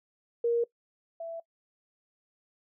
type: tone pair in turn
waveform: sine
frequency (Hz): 469.8 / 664.4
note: A#4 / E5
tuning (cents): +13 / +13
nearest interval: tritone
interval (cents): 600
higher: second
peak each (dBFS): -23 / -35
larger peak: first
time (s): 0.44-0.64 / 1.2-1.4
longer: neither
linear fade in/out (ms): 5
effects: noise-tail reverb RT60 0.1 s tail -21 dB re dry